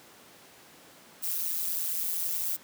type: noise with amplitude modulation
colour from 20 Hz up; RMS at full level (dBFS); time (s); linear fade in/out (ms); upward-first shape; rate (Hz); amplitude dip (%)
violet; -27; 1.22-2.57; 20; sine; 171; 90
effects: pink hiss -53 dBFS RMS until 2.63 s + high-pass 200 Hz 12 dB/octave